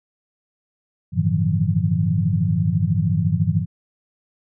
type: tone cluster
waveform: sine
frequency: 96.3 / 109.8 / 150.2 / 162.4 / 176.3 Hz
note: G2 / A2 / D3 / E3 / F3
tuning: -30 / -3 / +39 / -26 / +17 cents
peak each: -23 dBFS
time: 1.12-3.66 s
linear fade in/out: 50 ms
effects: none